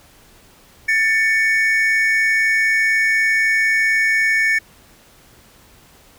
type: tone pair together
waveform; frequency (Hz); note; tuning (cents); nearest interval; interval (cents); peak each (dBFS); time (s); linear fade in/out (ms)
triangle; 1777 / 2234; A6 / C#7; +17 / +13; major third; 396; -14 / -16; 0.88-4.59; 10
effects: pink hiss -49 dBFS RMS until 6.18 s